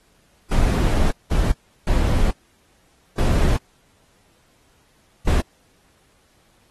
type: noise bursts at uneven times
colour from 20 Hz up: brown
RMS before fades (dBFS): -17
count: 5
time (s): 0.51-1.11 / 1.31-1.52 / 1.87-2.31 / 3.18-3.57 / 5.27-5.41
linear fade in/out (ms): 5
effects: pink hiss -60 dBFS RMS until 6.7 s + AAC 32 kbps